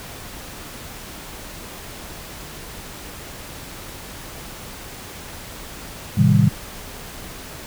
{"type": "chord", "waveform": "sine", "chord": "A half-diminished seventh", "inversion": "none", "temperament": "just", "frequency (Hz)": [110, 132, 158.4, 198], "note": ["A2", "C3", "Eb3", "G3"], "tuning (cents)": [0, 16, 31, 18], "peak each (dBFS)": -17, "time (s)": [6.17, 6.49], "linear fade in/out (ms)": 10, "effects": ["pink hiss -36 dBFS RMS until 7.66 s"]}